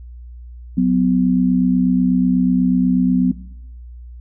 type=tone pair together; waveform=sine; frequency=183.9 / 252.1 Hz; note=F#3 / B3; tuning=-10 / +36 cents; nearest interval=perfect fourth; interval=546 cents; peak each=-15 dBFS; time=0.77-3.32 s; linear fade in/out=10 ms; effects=noise-tail reverb RT60 0.8 s tail -18 dB re dry + added 60 Hz sine -33 dBFS peak until 4.2 s